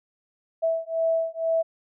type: beating tone pair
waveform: sine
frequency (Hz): 654 / 656.1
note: E5 / E5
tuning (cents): -14 / -8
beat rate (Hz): 2.1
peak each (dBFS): -25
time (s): 0.62-1.63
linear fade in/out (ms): 20
effects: none